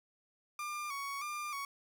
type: tone with vibrato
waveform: 30% pulse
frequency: 1156 Hz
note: D6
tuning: 28 cents flat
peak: -35 dBFS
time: 0.59-1.65 s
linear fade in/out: 2 ms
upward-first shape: square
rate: 1.6 Hz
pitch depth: 61 cents each way
effects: none